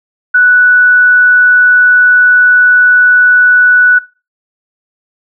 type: tone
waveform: sine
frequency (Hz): 1480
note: F#6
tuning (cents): 0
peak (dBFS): -3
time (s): 0.34-3.99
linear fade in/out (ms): 10
effects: noise-tail reverb RT60 0.3 s tail -20 dB re dry